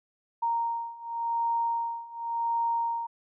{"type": "beating tone pair", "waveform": "sine", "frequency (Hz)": [929, 929.9], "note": ["A#5", "A#5"], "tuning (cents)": [-6, -5], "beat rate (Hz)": 0.9, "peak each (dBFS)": [-31, -29], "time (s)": [0.42, 3.07], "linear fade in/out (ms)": 10, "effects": []}